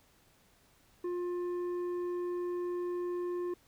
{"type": "tone with tanh clipping", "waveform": "sine", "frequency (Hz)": 353.7, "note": "F4", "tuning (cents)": 22, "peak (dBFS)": -34, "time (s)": [1.04, 3.54], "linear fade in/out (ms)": 5, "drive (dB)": 7, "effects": ["pink hiss -66 dBFS RMS until 3.67 s"]}